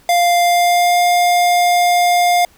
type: tone with pitch glide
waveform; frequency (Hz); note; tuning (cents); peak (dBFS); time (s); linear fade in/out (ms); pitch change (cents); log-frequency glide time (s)
square; 698.5 to 706.2; F5 to F5; 0 to +19; -11; 0.09-2.45; 2; +19; 0.41-0.99
effects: pink hiss -50 dBFS RMS until 2.57 s